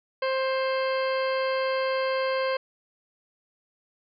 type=harmonic tone; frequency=527 Hz; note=C5; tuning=12 cents sharp; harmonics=1 / 2 / 3 / 4 / 5 / 6 / 8 / 9; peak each=-25 / -31 / -35 / -37 / -39 / -41 / -43 / -44 dBFS; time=0.22-2.57 s; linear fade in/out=5 ms; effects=none